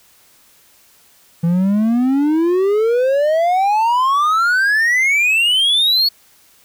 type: exponential sweep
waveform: triangle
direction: up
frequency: 164.81 to 4435 Hz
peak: -10 dBFS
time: 1.43-6.09 s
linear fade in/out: 10 ms
effects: white hiss -51 dBFS RMS until 6.64 s